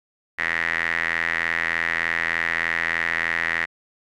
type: tone with band-pass filter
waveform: sawtooth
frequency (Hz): 83.3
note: E2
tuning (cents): +19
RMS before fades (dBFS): -24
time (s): 0.38-3.66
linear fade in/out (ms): 20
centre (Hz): 1900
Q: 8.1
effects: none